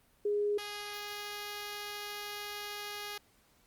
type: tone pair in turn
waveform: sine / 5% pulse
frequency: 413.1 / 413.1 Hz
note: G#4 / G#4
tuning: -9 / -9 cents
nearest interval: unison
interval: 0 cents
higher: neither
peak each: -28 dBFS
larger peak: neither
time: 0.25-0.58 / 0.58-3.18 s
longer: second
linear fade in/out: 5 ms
effects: pink hiss -67 dBFS RMS until 3.66 s + Opus 32 kbps